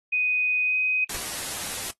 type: tone with pitch glide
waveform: sine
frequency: 2495 to 2511 Hz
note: D#7 to D#7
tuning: +4 to +15 cents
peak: -21 dBFS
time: 0.12-1.05 s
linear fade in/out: 10 ms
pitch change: +11 cents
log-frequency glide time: 0.64-0.76 s
type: noise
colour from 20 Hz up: white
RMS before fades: -32 dBFS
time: 1.09-1.91 s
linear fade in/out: 5 ms
type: noise with exponential decay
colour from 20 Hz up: pink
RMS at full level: -29 dBFS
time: 1.14-1.25 s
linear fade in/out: 5 ms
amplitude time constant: 22 ms
effects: noise-tail reverb RT60 0.1 s tail -21 dB re dry + AAC 32 kbps